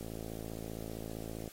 click train, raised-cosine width 2 ms, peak -29 dBFS, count 82, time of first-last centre 0.01-1.477 s, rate 55.2 Hz, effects white hiss -55 dBFS RMS until 1.52 s + AAC 48 kbps

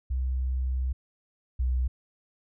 sine tone pair in turn, 64.3 / 62.94 Hz, C2 / B1, -30 / +33 cents, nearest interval unison, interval 37 cents, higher first, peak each -25 / -23 dBFS, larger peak second, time 0.1-0.93 / 1.59-1.88 s, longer first, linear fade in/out 10 ms, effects none

